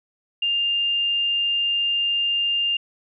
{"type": "tone", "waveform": "sine", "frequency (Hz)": 2803, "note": "F7", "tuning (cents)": 6, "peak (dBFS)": -19, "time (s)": [0.42, 2.77], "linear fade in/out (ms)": 5, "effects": []}